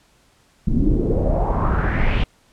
brown noise with low-pass filter sweep, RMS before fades -18 dBFS, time 0.67-2.24 s, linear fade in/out 5 ms, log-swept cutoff 210 to 3100 Hz, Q 4, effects pink hiss -57 dBFS RMS until 2.52 s + low-pass 10000 Hz 12 dB/octave

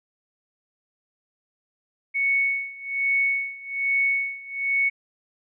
sine tone with tremolo, 2217 Hz, C#7, in tune, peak -18 dBFS, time 2.14-4.9 s, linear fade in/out 20 ms, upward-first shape sine, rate 1.2 Hz, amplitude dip 90%, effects none

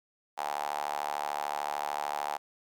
sawtooth tone with high-pass filter, 73.42 Hz, D2, in tune, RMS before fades -34 dBFS, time 0.37-2.38 s, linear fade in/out 20 ms, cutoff 810 Hz, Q 6.2, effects none

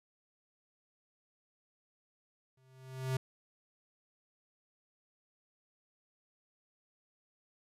square tone with exponential growth, 130.81 Hz, C3, in tune, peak -30 dBFS, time 2.57-3.17 s, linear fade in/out 5 ms, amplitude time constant 130 ms, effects resampled to 32000 Hz

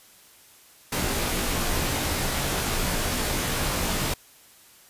pink noise with comb filter, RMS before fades -26 dBFS, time 0.92-4.14 s, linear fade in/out 5 ms, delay 19 ms, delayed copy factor -0.8, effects white hiss -53 dBFS RMS until 4.89 s + resampled to 32000 Hz

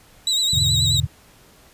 35% pulse tone with vibrato, 3870 Hz, B7, 36 cents flat, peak -16 dBFS, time 0.27-1 s, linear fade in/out 2 ms, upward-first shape triangle, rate 9.4 Hz, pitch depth 73 cents each way
sine chord, E dominant seventh, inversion none, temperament equal, 82.41 / 103.83 / 123.47 / 146.83 Hz, E2 / G#2 / B2 / D3, 0 / 0 / 0 / 0 cents, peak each -25 dBFS, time 0.53-1.07 s, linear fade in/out 5 ms
effects pink hiss -51 dBFS RMS until 1.73 s + resampled to 32000 Hz

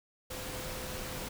sine tone in noise, 512 Hz, C5, 38 cents flat, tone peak -46 dBFS, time 0.3-1.29 s, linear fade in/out 10 ms, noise pink, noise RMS -40 dBFS, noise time 0.3-1.29 s, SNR -9 dB, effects none

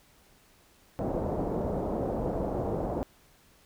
white low-pass noise, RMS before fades -31 dBFS, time 0.99-3.03 s, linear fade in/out 0 ms, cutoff 670 Hz, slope 24 dB/octave, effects pink hiss -61 dBFS RMS until 3.65 s

